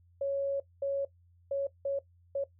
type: tone bursts at uneven times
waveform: sine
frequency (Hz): 554.4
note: C#5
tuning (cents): 0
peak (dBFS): -28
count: 5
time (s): 0.21-0.6 / 0.82-1.05 / 1.51-1.67 / 1.85-1.99 / 2.35-2.44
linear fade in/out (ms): 5
effects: noise-tail reverb RT60 0.1 s tail -17 dB re dry + added 87 Hz sine -60 dBFS peak until 2.59 s